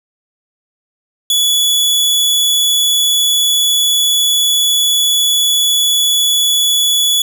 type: tone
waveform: sawtooth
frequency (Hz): 3414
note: G#7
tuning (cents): +47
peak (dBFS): -7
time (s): 1.3-7.22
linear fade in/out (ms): 2
effects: none